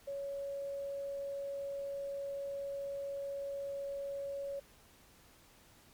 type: tone with quantisation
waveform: sine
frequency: 558 Hz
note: C#5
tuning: 11 cents sharp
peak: -37 dBFS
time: 0.07-4.6 s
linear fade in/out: 10 ms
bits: 11
effects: pink hiss -62 dBFS RMS until 5.93 s + MP3 96 kbps